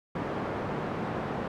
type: band-pass noise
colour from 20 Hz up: pink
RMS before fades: -33 dBFS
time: 0.15-1.48 s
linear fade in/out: 5 ms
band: 140 to 1200 Hz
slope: 12 dB/octave
effects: none